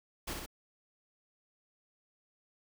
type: noise with echo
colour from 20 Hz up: pink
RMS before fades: -38 dBFS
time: 0.27-0.34 s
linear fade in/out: 10 ms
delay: 61 ms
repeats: 2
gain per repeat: -3 dB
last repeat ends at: 0.462 s
effects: none

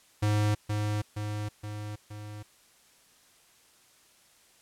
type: tone with echo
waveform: square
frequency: 105.1 Hz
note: G#2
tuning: 21 cents sharp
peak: -24 dBFS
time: 0.22-0.55 s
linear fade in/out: 10 ms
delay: 470 ms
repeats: 4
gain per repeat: -4 dB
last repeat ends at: 2.43 s
effects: white hiss -61 dBFS RMS until 4.61 s + low-pass 11000 Hz 12 dB/octave

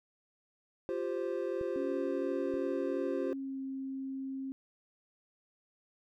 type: chord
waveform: triangle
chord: F suspended second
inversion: none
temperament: equal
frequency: 349.2 / 392 / 523.3 Hz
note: F4 / G4 / C5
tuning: 0 / 0 / 0 cents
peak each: -35 dBFS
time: 0.89-3.33 s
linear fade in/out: 0 ms
type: clicks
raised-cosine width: 5 ms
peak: -35 / -41 dBFS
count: 2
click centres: 1.612 / 2.54 s
type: tone with pitch glide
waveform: sine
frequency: 277.2 to 267.6 Hz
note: C#4 to C4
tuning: 0 to +39 cents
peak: -36 dBFS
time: 1.76-4.52 s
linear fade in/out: 0 ms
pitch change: -61 cents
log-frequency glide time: 3.04-3.6 s
effects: none

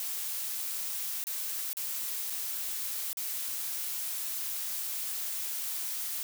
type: noise with dropouts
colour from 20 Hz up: blue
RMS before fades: -35 dBFS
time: 0-6.23 s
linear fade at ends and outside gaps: 1 ms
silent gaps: 1.24-1.269 / 1.731-1.769 / 2.3-2.303 / 3.131-3.171 s
effects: none

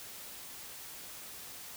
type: silence
effects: white hiss -47 dBFS RMS until 1.76 s

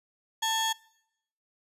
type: tone pair together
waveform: 30% pulse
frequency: 890 / 3320 Hz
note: A5 / G#7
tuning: +20 / -1 cents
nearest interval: octave + major seventh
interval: 2279 cents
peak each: -26 dBFS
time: 0.42-0.73 s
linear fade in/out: 10 ms
effects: noise-tail reverb RT60 0.8 s tail -23 dB re dry + resampled to 32000 Hz

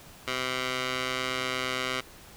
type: tone with band-pass filter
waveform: 15% pulse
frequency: 128.6 Hz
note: C3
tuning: 30 cents flat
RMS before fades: -31 dBFS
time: 0.27-2.01 s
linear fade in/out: 10 ms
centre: 2600 Hz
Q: 0.85
effects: pink hiss -50 dBFS RMS until 2.36 s

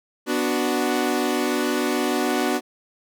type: chord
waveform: sawtooth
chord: B minor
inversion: none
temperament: equal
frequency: 246.9 / 293.7 / 370 Hz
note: B3 / D4 / F#4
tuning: 0 / 0 / 0 cents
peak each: -21 dBFS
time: 0.26-2.61 s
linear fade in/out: 50 ms
effects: none

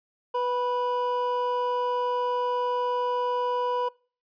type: tone pair together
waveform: triangle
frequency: 493.9 / 983.2 Hz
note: B4 / B5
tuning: 0 / -8 cents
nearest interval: octave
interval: 1192 cents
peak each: -25 dBFS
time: 0.34-3.89 s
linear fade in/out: 10 ms
effects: noise-tail reverb RT60 0.4 s tail -24 dB re dry + resampled to 11025 Hz

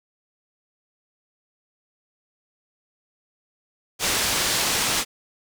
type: low-pass noise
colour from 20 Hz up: white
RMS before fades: -23 dBFS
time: 3.99-5.05 s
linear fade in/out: 50 ms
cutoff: 7500 Hz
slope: 12 dB/octave
effects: none

